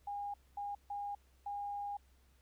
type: tone bursts at uneven times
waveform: sine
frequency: 813 Hz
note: G#5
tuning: 37 cents flat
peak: -38 dBFS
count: 4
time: 0.07-0.34 / 0.57-0.75 / 0.9-1.15 / 1.46-1.97 s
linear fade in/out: 5 ms
effects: added 65 Hz sine -65 dBFS peak until 2.41 s + pink hiss -73 dBFS RMS until 2.41 s